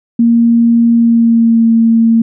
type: tone with pitch glide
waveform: sine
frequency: 233.1 to 227.9 Hz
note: A#3 to A#3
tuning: 0 to -39 cents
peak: -5 dBFS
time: 0.19-2.22 s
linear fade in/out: 5 ms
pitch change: -39 cents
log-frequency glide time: 0.93-1.69 s
effects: none